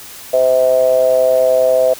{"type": "ring-modulated tone", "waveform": "triangle", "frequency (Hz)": 65, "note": "C2", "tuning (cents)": -11, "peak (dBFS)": -4, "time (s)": [0.33, 1.94], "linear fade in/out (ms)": 10, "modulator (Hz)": 580, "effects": ["white hiss -34 dBFS RMS until 1.99 s"]}